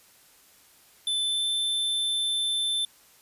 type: tone with pitch glide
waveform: square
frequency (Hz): 3520 to 3540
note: A7 to A7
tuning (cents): 0 to +10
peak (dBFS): -25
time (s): 1.07-2.85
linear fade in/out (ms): 2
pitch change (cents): +10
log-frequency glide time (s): 1.23-1.46
effects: white hiss -57 dBFS RMS until 3.21 s + resampled to 32000 Hz